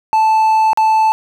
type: tone with dropouts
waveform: triangle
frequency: 877 Hz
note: A5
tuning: 6 cents flat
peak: -7 dBFS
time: 0.13-1.12 s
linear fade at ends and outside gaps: 0 ms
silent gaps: 0.732-0.774 s
effects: none